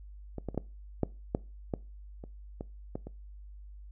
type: clicks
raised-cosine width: 2 ms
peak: -24 / -21 / -28 / -16 / -13 / -14 / -17 / -30 / -24 / -21 / -28 dBFS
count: 11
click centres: 0.383 / 0.487 / 0.546 / 0.577 / 1.033 / 1.349 / 1.738 / 2.239 / 2.609 / 2.955 / 3.07 s
effects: noise-tail reverb RT60 0.3 s tail -22 dB re dry + added 50 Hz sine -45 dBFS peak until 3.91 s